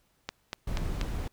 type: click train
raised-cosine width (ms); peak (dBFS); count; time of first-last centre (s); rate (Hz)
0.2; -15; 4; 0.29-1.013; 4.15
type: noise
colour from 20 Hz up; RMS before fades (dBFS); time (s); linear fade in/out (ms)
brown; -32; 0.67-1.28; 5
effects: pink hiss -70 dBFS RMS until 1.32 s